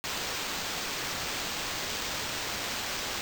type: noise with sample-and-hold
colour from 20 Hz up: white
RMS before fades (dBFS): -34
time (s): 0.04-3.21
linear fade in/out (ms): 0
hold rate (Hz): 11025
effects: none